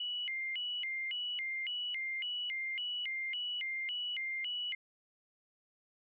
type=tone with vibrato; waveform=sine; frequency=2489 Hz; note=D#7; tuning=in tune; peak=-35 dBFS; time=0-4.75 s; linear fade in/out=5 ms; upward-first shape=square; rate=1.8 Hz; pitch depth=290 cents each way; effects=none